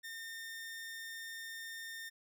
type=tone; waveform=sawtooth; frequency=1818 Hz; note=A#6; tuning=44 cents flat; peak=-40 dBFS; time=0.03-2.1 s; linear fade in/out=20 ms; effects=none